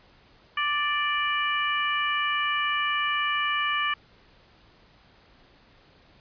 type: harmonic tone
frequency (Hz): 587.3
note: D5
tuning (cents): 0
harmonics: 2 / 3 / 4 / 5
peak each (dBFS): -27 / -29 / -30 / -31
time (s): 0.57-3.94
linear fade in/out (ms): 5
effects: pink hiss -57 dBFS RMS until 6.2 s + resampled to 11025 Hz